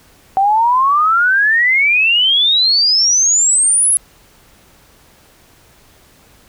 sine exponential sweep, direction up, 761 to 10930 Hz, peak -9 dBFS, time 0.37-3.97 s, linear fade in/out 0 ms, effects pink hiss -48 dBFS RMS until 6.48 s

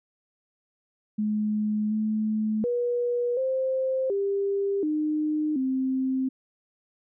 sine tone with pitch steps, 212.1 / 215.9 / 483.8 / 524 / 397.6 / 305.2 / 262.1 Hz, G#3 / A3 / B4 / C5 / G4 / D#4 / C4, +37 / -33 / -36 / +2 / +25 / -33 / +3 cents, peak -23 dBFS, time 1.18-6.29 s, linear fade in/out 10 ms, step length 730 ms, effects none

